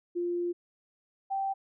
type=tone pair in turn; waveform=sine; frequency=349.2 / 779.9 Hz; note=F4 / G5; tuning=0 / -9 cents; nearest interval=octave + major second; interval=1391 cents; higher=second; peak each=-28 dBFS; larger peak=neither; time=0.15-0.53 / 1.3-1.54 s; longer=first; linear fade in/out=20 ms; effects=none